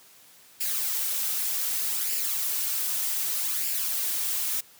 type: noise with flanger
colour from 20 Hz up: blue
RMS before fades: -28 dBFS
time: 0.6-4.61 s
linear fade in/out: 10 ms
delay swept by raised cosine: 0.4 to 4.1 ms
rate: 0.65 Hz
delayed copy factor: +0.5
effects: white hiss -54 dBFS RMS until 4.79 s + high-pass 100 Hz 12 dB/octave